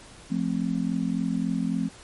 sine chord, F major, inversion none, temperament just, 174.61 / 218.3 / 261.9 Hz, F3 / A3 / C4, 0 / -13 / +2 cents, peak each -28 dBFS, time 0.3-1.89 s, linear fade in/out 20 ms, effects pink hiss -48 dBFS RMS until 2.03 s + MP3 48 kbps

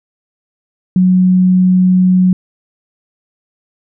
sine tone, 183.8 Hz, F#3, 11 cents flat, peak -6 dBFS, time 0.96-2.33 s, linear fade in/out 2 ms, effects none

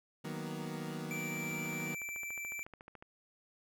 30% pulse chord, B major seventh, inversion first, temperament equal, 155.56 / 185 / 233.1 / 246.9 Hz, D#3 / F#3 / A#3 / B3, 0 / 0 / 0 / 0 cents, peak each -40 / -42 / -43 / -45 dBFS, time 0.24-1.95 s, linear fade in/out 10 ms
square tone, 2336 Hz, D7, 10 cents flat, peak -40 dBFS, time 1.11-2.63 s, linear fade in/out 0 ms
click train, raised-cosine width 0.5 ms, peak -35 dBFS, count 24, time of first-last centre 1.37-3.025 s, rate 13.9 Hz
effects none

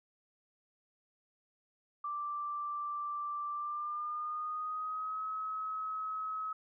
sine tone with pitch glide, 1174.7 to 1281 Hz, D6 to E6, 0 to -50 cents, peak -35 dBFS, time 2.04-6.53 s, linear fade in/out 5 ms, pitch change +150 cents, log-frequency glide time 3.52-5.23 s, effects none

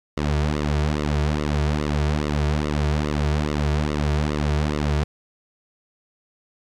sawtooth tone with flanger, 74.6 Hz, D2, 28 cents sharp, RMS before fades -22 dBFS, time 0.17-5.04 s, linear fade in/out 5 ms, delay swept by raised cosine 1.2 to 3.9 ms, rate 2.4 Hz, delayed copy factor -1, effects low-pass 6000 Hz 12 dB/octave + 9-bit

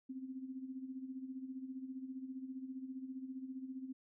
sine tone with tremolo, 261.6 Hz, C4, in tune, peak -40 dBFS, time 0.09-3.93 s, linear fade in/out 10 ms, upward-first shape sine, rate 15 Hz, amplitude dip 65%, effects none

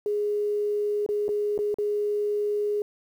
sine tone with dropouts, 415.2 Hz, G#4, in tune, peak -23 dBFS, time 0.06-2.82 s, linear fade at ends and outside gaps 1 ms, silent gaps 1.063-1.089 / 1.282-1.29 / 1.578-1.589 / 1.743-1.785 s, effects 9-bit

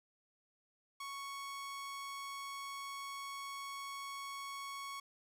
sawtooth tone, 1108.7 Hz, C#6, in tune, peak -39 dBFS, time 1-5 s, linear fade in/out 5 ms, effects low-pass 12000 Hz 12 dB/octave + 11-bit

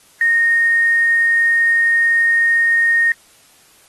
sine tone with quantisation, 1851 Hz, A#6, 13 cents flat, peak -11 dBFS, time 0.21-3.12 s, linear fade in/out 2 ms, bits 6, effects white hiss -50 dBFS RMS until 3.88 s + AAC 32 kbps

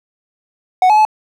triangle tone with pitch steps, 740 / 851 / 861 Hz, F#5 / G#5 / A5, 0 / +42 / -38 cents, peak -5 dBFS, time 0.82-1.051 s, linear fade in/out 2 ms, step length 77 ms, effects none

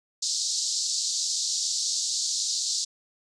pink band-pass noise, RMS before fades -28 dBFS, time 0.22-2.85 s, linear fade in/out 10 ms, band 4100 to 7700 Hz, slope 48 dB/octave, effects none

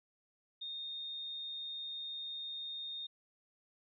sine tone, 3677 Hz, A#7, 24 cents flat, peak -40 dBFS, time 0.61-3.07 s, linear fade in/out 10 ms, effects none

